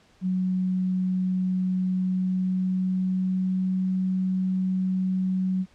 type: tone with pitch glide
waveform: sine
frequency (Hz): 185 to 186.72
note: F#3 to F#3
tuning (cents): 0 to +16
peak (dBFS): -22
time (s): 0.21-5.66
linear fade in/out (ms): 50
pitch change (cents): +16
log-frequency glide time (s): 1.92-3.88
effects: pink hiss -59 dBFS RMS until 5.74 s + low-pass 6000 Hz 12 dB/octave